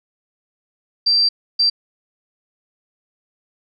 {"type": "tone bursts at uneven times", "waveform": "sine", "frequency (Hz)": 4699, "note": "D8", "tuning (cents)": 0, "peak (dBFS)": -12, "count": 2, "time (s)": [[1.06, 1.29], [1.59, 1.7]], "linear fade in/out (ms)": 10, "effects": []}